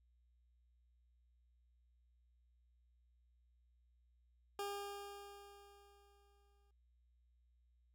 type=tone with exponential decay; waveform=20% pulse; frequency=403.5 Hz; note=G#4; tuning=50 cents flat; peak=-35 dBFS; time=4.59-6.71 s; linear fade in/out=2 ms; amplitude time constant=460 ms; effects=added 60 Hz sine -70 dBFS peak until 7.94 s